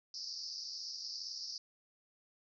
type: band-pass noise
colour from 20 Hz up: white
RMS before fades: -44 dBFS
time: 0.14-1.58 s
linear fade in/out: 2 ms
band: 4600 to 5500 Hz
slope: 96 dB/octave
effects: none